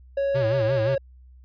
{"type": "tone with pitch glide", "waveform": "triangle", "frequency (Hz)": [554.4, 548.3], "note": ["C#5", "C#5"], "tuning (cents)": [0, -19], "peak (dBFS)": -19, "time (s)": [0.17, 0.98], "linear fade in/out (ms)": 5, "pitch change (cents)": -19, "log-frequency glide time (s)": [0.55, 0.67]}
{"type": "tone with vibrato", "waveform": "square", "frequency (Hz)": 120, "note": "B2", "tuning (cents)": -49, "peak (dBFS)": -25, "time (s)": [0.34, 0.96], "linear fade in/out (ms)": 20, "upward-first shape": "sine", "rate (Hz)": 5.7, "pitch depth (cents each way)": 180}
{"effects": ["added 63 Hz sine -46 dBFS peak until 1.44 s", "resampled to 11025 Hz"]}